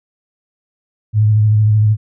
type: tone with vibrato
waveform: sine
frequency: 107 Hz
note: A2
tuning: 48 cents flat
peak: -8 dBFS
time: 1.13-1.97 s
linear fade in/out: 50 ms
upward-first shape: sine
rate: 13 Hz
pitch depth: 30 cents each way
effects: none